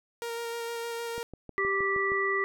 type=tone with vibrato; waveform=sawtooth; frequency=466.2 Hz; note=A#4; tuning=in tune; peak=-29 dBFS; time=0.22-1.23 s; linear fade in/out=0 ms; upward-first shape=square; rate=6.5 Hz; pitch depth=10 cents each way
type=click train; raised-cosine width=2 ms; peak=-28 dBFS; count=7; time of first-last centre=1.18-2.119 s; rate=6.39 Hz
type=harmonic tone; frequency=392 Hz; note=G4; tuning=in tune; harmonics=1 / 3 / 5; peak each=-30 / -31 / -28 dBFS; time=1.58-2.44 s; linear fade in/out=0 ms
effects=none